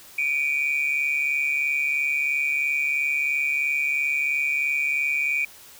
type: tone pair together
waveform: sine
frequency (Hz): 2312 / 2455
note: D7 / D#7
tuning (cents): -28 / -24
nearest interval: minor second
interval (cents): 104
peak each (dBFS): -23 / -23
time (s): 0.18-5.45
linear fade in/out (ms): 5
effects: tanh soft clip ceiling -15 dBFS + white hiss -47 dBFS RMS until 5.79 s